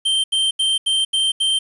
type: tone bursts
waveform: square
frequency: 3136 Hz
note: G7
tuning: in tune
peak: -16 dBFS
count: 6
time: 0.05-1.59 s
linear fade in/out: 10 ms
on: 190 ms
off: 80 ms
effects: resampled to 24000 Hz + 8-bit